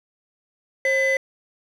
triangle tone pair together, 535 / 2013 Hz, C5 / B6, +38 / +33 cents, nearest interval octave + major seventh, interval 2295 cents, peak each -18 / -17 dBFS, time 0.85-1.17 s, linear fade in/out 2 ms, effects tanh soft clip ceiling -12 dBFS

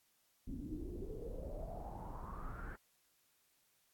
brown noise with low-pass filter sweep, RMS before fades -45 dBFS, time 0.47-2.76 s, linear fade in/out 5 ms, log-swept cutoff 250 to 1600 Hz, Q 9.2, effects white hiss -75 dBFS RMS until 3.93 s + AAC 64 kbps

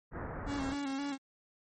pink low-pass noise, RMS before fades -40 dBFS, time 0.11-0.76 s, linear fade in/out 50 ms, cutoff 1800 Hz, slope 48 dB/octave
45% pulse tone with vibrato, 277.2 Hz, C#4, in tune, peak -34 dBFS, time 0.46-1.18 s, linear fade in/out 50 ms, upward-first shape square, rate 3.8 Hz, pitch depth 40 cents each way
effects MP3 32 kbps

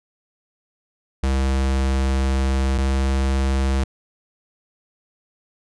square tone pair in turn, 66.6 / 66.92 Hz, C2 / C2, +31 / +40 cents, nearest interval unison, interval 9 cents, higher second, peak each -18 / -18 dBFS, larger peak neither, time 1.23-2.78 / 2.78-3.84 s, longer first, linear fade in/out 5 ms, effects resampled to 22050 Hz

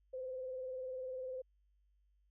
sine tone with vibrato, 515 Hz, C5, 28 cents flat, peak -40 dBFS, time 0.13-1.42 s, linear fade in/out 10 ms, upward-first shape sine, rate 20 Hz, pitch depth 42 cents each way, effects added 50 Hz sine -70 dBFS peak until 2.3 s

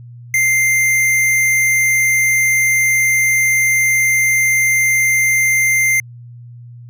square tone, 2093 Hz, C7, in tune, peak -12 dBFS, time 0.34-6 s, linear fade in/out 2 ms, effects added 120 Hz sine -33 dBFS peak until 6.89 s

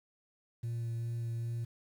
sine tone with vibrato, 116.54 Hz, A#2, in tune, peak -31 dBFS, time 0.63-1.65 s, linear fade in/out 10 ms, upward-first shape triangle, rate 2.5 Hz, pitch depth 15 cents each way, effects tanh soft clip ceiling -33 dBFS + 10-bit

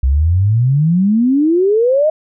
sine exponential sweep, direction up, 62.8 to 638 Hz, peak -9 dBFS, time 0.03-2.1 s, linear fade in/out 5 ms, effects none

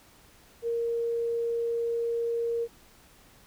sine tone, 466.2 Hz, A#4, in tune, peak -26 dBFS, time 0.62-2.68 s, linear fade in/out 50 ms, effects pink hiss -57 dBFS RMS until 3.46 s

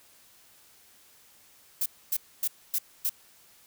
violet noise bursts, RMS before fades -27 dBFS, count 5, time 1.81-3.095 s, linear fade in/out 5 ms, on 49 ms, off 260 ms, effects white hiss -58 dBFS RMS until 3.66 s

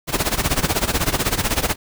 pink noise with tremolo, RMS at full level -17 dBFS, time 0.07-1.76 s, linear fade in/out 50 ms, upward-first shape sine, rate 16 Hz, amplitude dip 85%, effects none

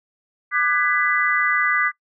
sine chord, G# half-diminished seventh, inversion second, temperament just, 1196.1 / 1495.1 / 1661.2 / 1993.5 Hz, D6 / F#6 / G#6 / B6, +31 / +18 / 0 / +16 cents, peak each -22 / -23 / -25 / -20 dBFS, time 0.51-1.92 s, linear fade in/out 50 ms, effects noise-tail reverb RT60 0.1 s tail -23 dB re dry

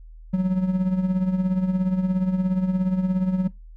triangle tone with tremolo, 185.6 Hz, F#3, 6 cents sharp, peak -14 dBFS, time 0.33-3.48 s, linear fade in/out 10 ms, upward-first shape triangle, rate 17 Hz, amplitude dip 65%, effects noise-tail reverb RT60 0.2 s tail -21 dB re dry + added 40 Hz sine -40 dBFS peak until 3.76 s

